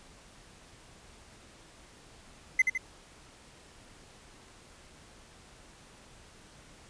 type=tone with echo; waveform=triangle; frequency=2049 Hz; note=C7; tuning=37 cents flat; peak=-17 dBFS; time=2.59-2.62 s; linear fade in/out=5 ms; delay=79 ms; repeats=2; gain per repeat=-5 dB; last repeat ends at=2.778 s; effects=pink hiss -55 dBFS RMS until 6.89 s + resampled to 22050 Hz